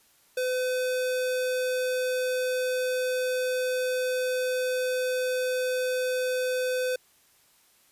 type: tone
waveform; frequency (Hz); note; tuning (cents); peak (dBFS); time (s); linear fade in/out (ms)
square; 507; B4; +45; -26; 0.37-6.96; 5
effects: white hiss -62 dBFS RMS until 7.91 s + resampled to 32000 Hz